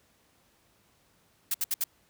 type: noise bursts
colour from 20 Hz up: blue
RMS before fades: -28 dBFS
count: 4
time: 1.51-1.84 s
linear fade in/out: 5 ms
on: 33 ms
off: 66 ms
effects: pink hiss -66 dBFS RMS until 2.09 s + high-pass 60 Hz 12 dB/octave